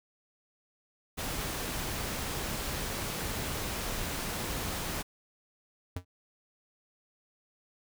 pink noise, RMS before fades -35 dBFS, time 1.17-5.03 s, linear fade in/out 20 ms
square tone with exponential decay, 89.6 Hz, F2, 45 cents sharp, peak -30 dBFS, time 5.96-6.05 s, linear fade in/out 5 ms, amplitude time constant 18 ms
effects none

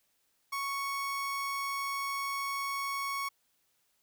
30% pulse tone, 1108.7 Hz, C#6, in tune, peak -30 dBFS, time 0.52-3.29 s, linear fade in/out 10 ms, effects white hiss -74 dBFS RMS until 4.02 s

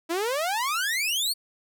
sawtooth exponential sweep, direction up, 319.4 to 4568 Hz, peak -21 dBFS, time 0.09-1.34 s, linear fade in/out 20 ms, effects none

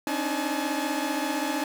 sawtooth tone cluster, 270.1 / 295.2 / 310.6 / 853 Hz, C#4 / D4 / D#4 / G#5, -45 / +9 / -3 / +46 cents, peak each -28 dBFS, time 0.07-1.64 s, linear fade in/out 2 ms, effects none

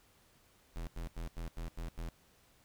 square tone bursts, 41.8 Hz, E1, 25 cents sharp, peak -39 dBFS, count 7, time 0.76-2.088 s, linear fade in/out 0 ms, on 110 ms, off 93 ms, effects pink hiss -67 dBFS RMS until 2.64 s

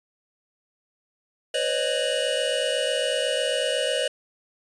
square tone cluster, 501 / 549 / 615 / 2918 Hz, B4 / C#5 / D#5 / F#7, +25 / -17 / -20 / -25 cents, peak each -29 dBFS, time 1.54-4.08 s, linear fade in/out 5 ms, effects resampled to 22050 Hz

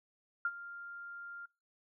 sine tone with ADSR envelope, 1396.9 Hz, F6, in tune, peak -28 dBFS, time 0.45-1.46 s, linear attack 3 ms, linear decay 48 ms, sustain -16 dB, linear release 9 ms, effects noise-tail reverb RT60 0.3 s tail -25 dB re dry

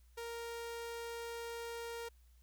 sawtooth tone, 466.2 Hz, A#4, in tune, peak -38 dBFS, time 0.17-2.09 s, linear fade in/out 10 ms, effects added 60 Hz sine -61 dBFS peak until 2.42 s + white hiss -75 dBFS RMS until 2.42 s

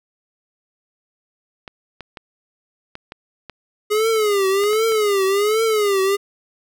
clicks, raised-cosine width 0.3 ms, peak -18 dBFS, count 9, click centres 1.678 / 2.007 / 2.172 / 2.954 / 3.121 / 3.497 / 4.638 / 4.732 / 4.921 s
square tone with vibrato, 415.3 Hz, G#4, in tune, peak -16 dBFS, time 3.9-6.17 s, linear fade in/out 20 ms, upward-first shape triangle, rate 1.3 Hz, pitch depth 160 cents each way
effects none

